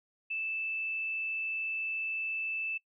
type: tone with frequency modulation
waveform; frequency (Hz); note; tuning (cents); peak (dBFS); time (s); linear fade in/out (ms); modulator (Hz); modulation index
sine; 2637; E7; 0; -32; 0.3-2.78; 10; 73.9; 0.25
effects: noise-tail reverb RT60 0.1 s tail -21 dB re dry